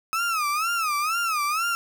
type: tone with vibrato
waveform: 35% pulse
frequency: 1276 Hz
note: D#6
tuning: 43 cents sharp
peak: -21 dBFS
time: 0.13-1.75 s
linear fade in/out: 0 ms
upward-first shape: sine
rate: 2.1 Hz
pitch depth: 160 cents each way
effects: none